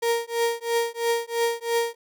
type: tone with tremolo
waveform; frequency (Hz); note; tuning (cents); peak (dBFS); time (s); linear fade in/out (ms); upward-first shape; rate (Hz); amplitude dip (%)
35% pulse; 466.2; A#4; 0; -17; 0.02-1.95; 10; triangle; 3; 100
effects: none